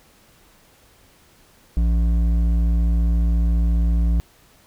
sine tone with hard clipping, 57.3 Hz, A#1, 29 cents flat, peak -17 dBFS, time 1.77-4.2 s, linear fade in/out 0 ms, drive 8 dB, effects pink hiss -54 dBFS RMS until 4.66 s

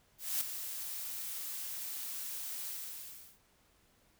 blue noise with ADSR envelope, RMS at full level -32 dBFS, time 0.18-3.39 s, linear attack 230 ms, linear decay 6 ms, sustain -9 dB, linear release 710 ms, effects pink hiss -69 dBFS RMS until 4.19 s

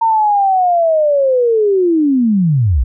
sine linear sweep, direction down, 919 to 51.91 Hz, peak -9 dBFS, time 0.01-2.84 s, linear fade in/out 10 ms, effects none

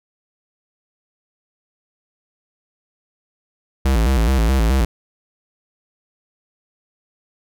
square tone with vibrato, 60.6 Hz, B1, 32 cents flat, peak -14 dBFS, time 3.85-4.85 s, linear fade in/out 5 ms, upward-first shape square, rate 4.7 Hz, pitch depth 160 cents each way, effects none

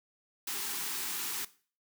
white band-stop noise, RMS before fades -36 dBFS, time 0.47-1.45 s, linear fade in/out 5 ms, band 450 to 760 Hz, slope 96 dB/octave, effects noise-tail reverb RT60 0.4 s tail -17 dB re dry + high-pass 200 Hz 12 dB/octave

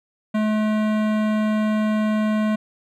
sine tone with hard clipping, 214.7 Hz, A3, 42 cents flat, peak -20 dBFS, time 0.34-2.56 s, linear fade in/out 10 ms, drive 18 dB, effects none

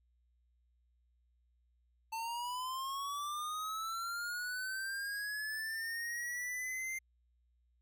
square linear sweep, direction up, 889 to 2100 Hz, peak -38 dBFS, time 2.12-6.99 s, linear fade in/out 10 ms, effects added 60 Hz sine -70 dBFS peak until 7.81 s

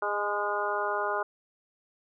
harmonic tone with a mistuned harmonic, 205.3 Hz, G#3, 20 cents flat, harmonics 2 / 3 / 4 / 5 / 6 / 7, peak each -34 / -34 / -34 / -34 / -34 / -34 dBFS, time 0.02-1.23 s, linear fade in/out 5 ms, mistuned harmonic 4, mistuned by +22 cents, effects none

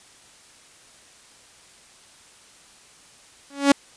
sawtooth tone with exponential growth, 280.5 Hz, C#4, 21 cents sharp, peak -6 dBFS, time 3.5-3.72 s, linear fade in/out 5 ms, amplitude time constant 47 ms, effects white hiss -51 dBFS RMS until 3.96 s + resampled to 22050 Hz

